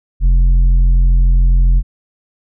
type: tone with tanh clipping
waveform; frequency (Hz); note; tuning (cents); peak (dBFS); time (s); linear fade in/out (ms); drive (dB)
sine; 43.65; F1; 0; -8; 0.2-1.83; 50; 6
effects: none